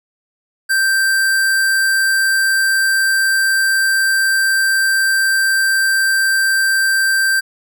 square tone, 1568 Hz, G6, in tune, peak -13 dBFS, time 0.69-7.41 s, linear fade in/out 20 ms, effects none

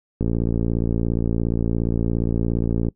click train, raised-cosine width 3 ms, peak -9 dBFS, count 154, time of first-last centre 0.21-2.885 s, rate 57.2 Hz, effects noise-tail reverb RT60 0.1 s tail -22 dB re dry

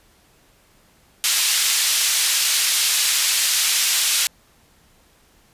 pink band-pass noise, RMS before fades -19 dBFS, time 1.24-4.27 s, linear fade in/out 0 ms, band 3100 to 12000 Hz, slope 12 dB/octave, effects pink hiss -56 dBFS RMS until 5.53 s + resampled to 32000 Hz

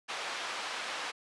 pink band-pass noise, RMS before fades -38 dBFS, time 0.08-1.12 s, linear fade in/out 20 ms, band 800 to 4500 Hz, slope 12 dB/octave, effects resampled to 24000 Hz

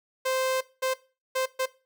sawtooth tone bursts at uneven times, 521 Hz, C5, 7 cents flat, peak -21 dBFS, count 4, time 0.25-0.61 / 0.82-0.94 / 1.35-1.46 / 1.59-1.66 s, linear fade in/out 10 ms, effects noise-tail reverb RT60 0.3 s tail -17 dB re dry

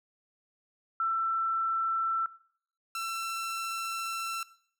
sine / sawtooth tone pair in turn, 1337 / 1342.8 Hz, E6 / E6, +24 / +32 cents, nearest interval unison, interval 8 cents, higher second, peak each -26 / -29 dBFS, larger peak first, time 1-2.26 / 2.95-4.43 s, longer second, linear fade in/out 2 ms, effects noise-tail reverb RT60 0.6 s tail -19 dB re dry

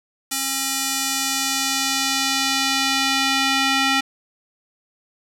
square tone with band-pass filter sweep, 270 Hz, C#4, 45 cents flat, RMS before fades -21 dBFS, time 0.31-4.01 s, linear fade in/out 10 ms, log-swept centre 8700 to 2800 Hz, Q 0.9, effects none

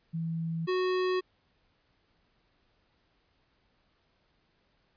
sine / square tone pair in turn, 164.2 / 368.6 Hz, E3 / F#4, -6 / -7 cents, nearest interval octave + major second, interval 1399 cents, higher second, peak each -30 / -27 dBFS, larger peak second, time 0.13-0.67 / 0.67-1.21 s, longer neither, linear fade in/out 20 ms, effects pink hiss -71 dBFS RMS until 4.96 s + resampled to 11025 Hz

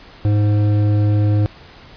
sine tone with hard clipping, 104.2 Hz, G#2, 6 cents sharp, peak -14 dBFS, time 0.25-1.46 s, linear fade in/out 0 ms, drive 10 dB, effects pink hiss -42 dBFS RMS until 1.96 s + resampled to 11025 Hz

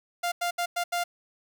sawtooth tone bursts at uneven times, 698.5 Hz, F5, in tune, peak -22 dBFS, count 5, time 0.23-0.32 / 0.41-0.51 / 0.58-0.66 / 0.76-0.84 / 0.92-1.04 s, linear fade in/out 10 ms, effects 9-bit

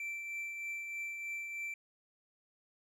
triangle tone with tremolo, 2340 Hz, D7, 7 cents flat, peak -35 dBFS, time 0-1.74 s, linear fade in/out 2 ms, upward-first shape triangle, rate 3.2 Hz, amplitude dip 40%, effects none

